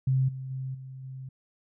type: tone with level steps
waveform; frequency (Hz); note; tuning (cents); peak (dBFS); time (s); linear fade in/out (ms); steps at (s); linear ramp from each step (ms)
sine; 131.7; C3; +12; -21 / -34 / -31 / -39 / -37; 0.07-1.29; 5; 0.28 / 0.5 / 0.74 / 1.03; 10
effects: none